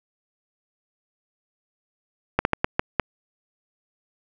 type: slowing click train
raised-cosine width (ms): 0.5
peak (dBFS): -3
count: 6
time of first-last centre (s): 2.39-2.997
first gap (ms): 61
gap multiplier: 1.35
effects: none